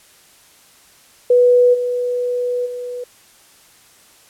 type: tone with level steps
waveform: sine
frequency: 491.7 Hz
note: B4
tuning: 8 cents flat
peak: -8 / -17 / -24 dBFS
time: 1.3-3.04 s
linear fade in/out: 5 ms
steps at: 1.73 / 2.65 s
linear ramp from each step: 20 ms
effects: white hiss -49 dBFS RMS until 4.29 s + low-pass 12000 Hz 12 dB/octave